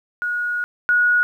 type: tone pair in turn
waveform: sine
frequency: 1449 / 1454.8 Hz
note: F#6 / F#6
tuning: -37 / -30 cents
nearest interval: unison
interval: 7 cents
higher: second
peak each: -20 / -13 dBFS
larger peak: second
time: 0.22-0.64 / 0.89-1.23 s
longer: first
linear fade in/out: 0 ms
effects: 9-bit